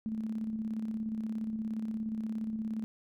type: tone with tremolo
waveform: sine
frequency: 220 Hz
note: A3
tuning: in tune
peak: -31 dBFS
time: 0.06-2.84 s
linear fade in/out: 0 ms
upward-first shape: square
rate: 17 Hz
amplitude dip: 40%
effects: none